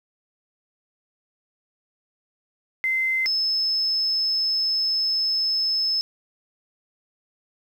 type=tone pair in turn; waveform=sine; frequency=2070 / 5216 Hz; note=C7 / E8; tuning=-19 / -19 cents; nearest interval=octave + major third; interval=1600 cents; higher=second; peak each=-20 dBFS; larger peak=neither; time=2.84-3.26 / 3.26-6.01 s; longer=second; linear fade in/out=0 ms; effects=8-bit